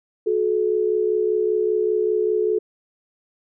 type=tone pair together; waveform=sine; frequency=365.2 / 430.3 Hz; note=F#4 / A4; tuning=-23 / -39 cents; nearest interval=minor third; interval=284 cents; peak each=-22 / -19 dBFS; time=0.26-2.59 s; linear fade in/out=10 ms; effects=none